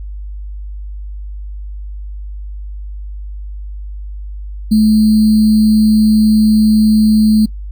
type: tone with sample-and-hold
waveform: sine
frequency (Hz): 215.9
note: A3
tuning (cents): -33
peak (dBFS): -6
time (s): 4.71-7.46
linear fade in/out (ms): 10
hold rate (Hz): 4410
effects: noise-tail reverb RT60 0.1 s tail -23 dB re dry + added 50 Hz sine -23 dBFS peak until 7.71 s